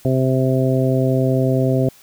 harmonic tone, 130.81 Hz, C3, in tune, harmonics 1 / 2 / 3 / 4 / 5, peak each -17 / -20 / -22 / -23 / -24 dBFS, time 0.05-1.89 s, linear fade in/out 2 ms, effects white hiss -48 dBFS RMS until 2.02 s

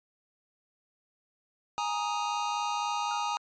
square chord, Ab suspended second, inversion none, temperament just, 830.6 / 934.4 / 1245.9 Hz, Ab5 / Bb5 / Eb6, 0 / +4 / +2 cents, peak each -34 / -34 / -35 dBFS, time 1.78-3.37 s, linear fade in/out 0 ms
triangle tone with exponential decay, 1396.9 Hz, F6, in tune, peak -39 dBFS, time 3.11-3.38 s, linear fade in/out 1 ms, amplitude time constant 57 ms
effects resampled to 16000 Hz

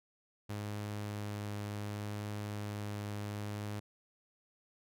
sawtooth tone with vibrato, 103.7 Hz, G#2, 2 cents flat, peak -34 dBFS, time 0.49-3.8 s, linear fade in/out 10 ms, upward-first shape triangle, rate 0.68 Hz, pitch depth 8 cents each way, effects none

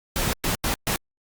pink noise bursts at uneven times, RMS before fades -24 dBFS, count 4, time 0.16-0.33 / 0.44-0.55 / 0.64-0.74 / 0.87-0.96 s, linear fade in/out 0 ms, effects Opus 48 kbps

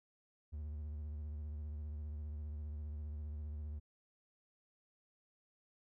triangle tone with vibrato, 75 Hz, D2, 37 cents sharp, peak -39 dBFS, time 0.52-3.8 s, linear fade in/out 20 ms, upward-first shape sine, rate 15 Hz, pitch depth 63 cents each way, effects none

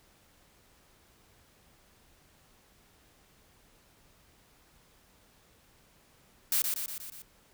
blue noise with echo, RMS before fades -27 dBFS, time 6.52-6.62 s, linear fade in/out 2 ms, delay 120 ms, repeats 5, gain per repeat -4 dB, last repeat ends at 7.22 s, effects pink hiss -63 dBFS RMS until 7.53 s

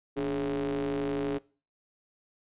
square ring-modulated tone, 65.41 Hz, C2, in tune, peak -26 dBFS, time 0.16-1.39 s, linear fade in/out 20 ms, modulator 353 Hz, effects noise-tail reverb RT60 0.4 s tail -23 dB re dry + resampled to 8000 Hz

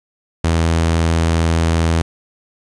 sawtooth tone, 82.41 Hz, E2, in tune, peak -9 dBFS, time 0.44-2.02 s, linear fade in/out 5 ms, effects resampled to 22050 Hz + 7-bit

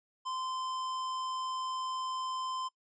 square tone, 1034 Hz, C6, 21 cents flat, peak -35 dBFS, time 0.25-2.69 s, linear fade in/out 20 ms, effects noise-tail reverb RT60 0.1 s tail -23 dB re dry + resampled to 16000 Hz

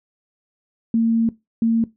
sine tone bursts at uneven times, 227.9 Hz, A#3, 39 cents flat, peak -14 dBFS, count 2, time 0.94-1.29 / 1.62-1.84 s, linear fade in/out 2 ms, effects noise-tail reverb RT60 0.2 s tail -20 dB re dry

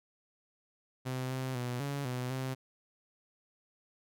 sawtooth tone with pitch steps, 128.7 / 130.3 / 123.3 / 141.2 / 125.5 / 130.9 Hz, C3 / C3 / B2 / C#3 / B2 / C3, -28 / -7 / -2 / +32 / +28 / +1 cents, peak -30 dBFS, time 1.05-2.55 s, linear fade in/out 20 ms, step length 250 ms, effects none

